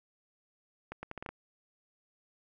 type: accelerating click train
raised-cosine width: 0.5 ms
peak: -25 dBFS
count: 7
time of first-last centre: 0.92-1.29 s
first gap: 110 ms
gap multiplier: 0.76
effects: none